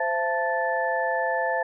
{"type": "tone cluster", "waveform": "sine", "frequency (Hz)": [521, 674, 880, 1754], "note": ["C5", "E5", "A5", "A6"], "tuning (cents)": [-7, 38, 0, -6], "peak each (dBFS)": -28, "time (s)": [0, 1.63], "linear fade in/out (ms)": 5, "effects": []}